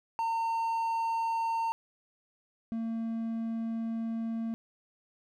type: tone pair in turn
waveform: triangle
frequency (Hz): 911 / 227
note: A#5 / A#3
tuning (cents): -40 / -46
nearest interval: 2 octaves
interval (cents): 2406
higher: first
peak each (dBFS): -26 / -29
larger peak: first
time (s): 0.19-1.72 / 2.72-4.54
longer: second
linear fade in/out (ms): 0
effects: none